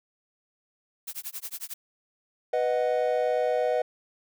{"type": "noise with tremolo", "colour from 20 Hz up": "blue", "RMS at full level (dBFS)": -34, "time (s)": [1.07, 1.74], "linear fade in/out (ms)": 10, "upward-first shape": "sine", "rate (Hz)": 11, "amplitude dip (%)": 100}
{"type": "chord", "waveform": "triangle", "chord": "B major", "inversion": "none", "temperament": "equal", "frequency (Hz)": [493.9, 622.3, 740], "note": ["B4", "D#5", "F#5"], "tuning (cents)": [0, 0, 0], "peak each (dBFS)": [-24, -25, -28], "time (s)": [2.53, 3.82], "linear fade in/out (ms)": 5}
{"effects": []}